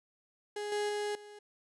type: tone with level steps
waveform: 35% pulse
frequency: 415.3 Hz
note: G#4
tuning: in tune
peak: -34 / -29 / -31 / -47 dBFS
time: 0.56-1.39 s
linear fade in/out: 5 ms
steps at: 0.72 / 0.89 / 1.15 s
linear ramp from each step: 2 ms
effects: resampled to 24000 Hz